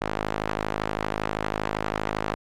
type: tone with band-pass filter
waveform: sawtooth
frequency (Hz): 52.6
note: G#1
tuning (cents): +23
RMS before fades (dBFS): -29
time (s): 0.01-2.35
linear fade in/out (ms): 10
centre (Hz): 980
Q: 0.63
effects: AAC 48 kbps